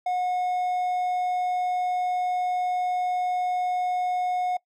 triangle tone, 726 Hz, F#5, 33 cents flat, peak -21 dBFS, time 0.06-4.57 s, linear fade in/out 5 ms, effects noise-tail reverb RT60 0.1 s tail -22 dB re dry

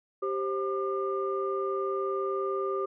sine tone cluster, 390.3 / 530 / 1201 Hz, G4 / C5 / D6, -8 / +22 / +38 cents, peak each -29 / -35 / -33 dBFS, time 0.22-2.86 s, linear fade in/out 10 ms, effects tanh soft clip ceiling -18 dBFS

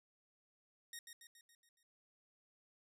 10% pulse tone with echo, 1864.7 Hz, A#6, in tune, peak -38 dBFS, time 0.93-0.99 s, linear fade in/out 2 ms, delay 140 ms, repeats 6, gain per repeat -5 dB, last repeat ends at 1.83 s, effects none

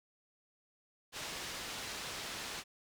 white low-pass noise, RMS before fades -43 dBFS, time 1.12-2.64 s, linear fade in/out 50 ms, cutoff 5300 Hz, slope 12 dB/octave, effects none

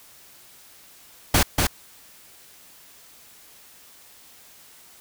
pink noise with echo, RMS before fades -17 dBFS, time 1.34-1.43 s, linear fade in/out 5 ms, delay 240 ms, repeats 1, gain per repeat -3 dB, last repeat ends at 1.67 s, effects white hiss -50 dBFS RMS until 5 s

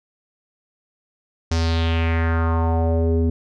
square tone with low-pass filter sweep, 82.41 Hz, E2, in tune, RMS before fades -19 dBFS, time 1.51-3.3 s, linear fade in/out 5 ms, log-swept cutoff 5900 to 320 Hz, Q 3.1, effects none

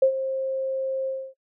sine tone with ADSR envelope, 531 Hz, C5, 25 cents sharp, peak -12 dBFS, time 0.02-1.34 s, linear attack 6 ms, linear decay 87 ms, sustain -12 dB, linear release 270 ms, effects noise-tail reverb RT60 0.1 s tail -21 dB re dry

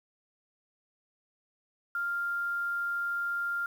sine tone with quantisation, 1396.9 Hz, F6, in tune, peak -29 dBFS, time 1.95-3.66 s, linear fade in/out 2 ms, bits 9, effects none

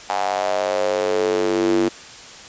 square tone with high-pass filter sweep, 48.4 Hz, G1, 21 cents flat, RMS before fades -20 dBFS, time 0.09-1.89 s, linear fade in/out 10 ms, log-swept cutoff 790 to 310 Hz, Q 5.4, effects white hiss -39 dBFS RMS until 2.48 s + resampled to 16000 Hz

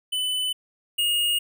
square tone pair in turn, 3006 / 2857 Hz, F#7 / F7, +27 / +39 cents, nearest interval minor second, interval 88 cents, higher first, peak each -24 / -21 dBFS, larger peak second, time 0.12-0.53 / 0.98-1.39 s, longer neither, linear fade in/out 10 ms, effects none

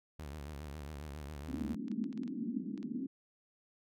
sawtooth tone with vibrato, 73.42 Hz, D2, in tune, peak -39 dBFS, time 0.19-1.75 s, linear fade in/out 5 ms, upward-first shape triangle, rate 7.3 Hz, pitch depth 150 cents each way
white band-pass noise, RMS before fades -39 dBFS, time 1.48-3.07 s, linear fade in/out 10 ms, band 200 to 280 Hz, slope 48 dB/octave
clicks, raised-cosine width 0.2 ms, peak -38 dBFS, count 9, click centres 1.882 / 1.916 / 2.041 / 2.128 / 2.176 / 2.234 / 2.278 / 2.777 / 2.829 s
effects none

